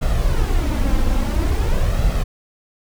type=noise with flanger; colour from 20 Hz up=brown; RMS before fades=-17 dBFS; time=0.01-2.24 s; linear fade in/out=20 ms; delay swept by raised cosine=1.5 to 3.8 ms; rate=0.49 Hz; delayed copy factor=+0.55; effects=none